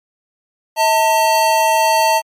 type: tone pair together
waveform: square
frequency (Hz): 641.2 / 898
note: E5 / A5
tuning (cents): -48 / +35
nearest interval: tritone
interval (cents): 583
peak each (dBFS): -17 / -13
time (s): 0.76-2.22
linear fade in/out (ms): 50
effects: MP3 64 kbps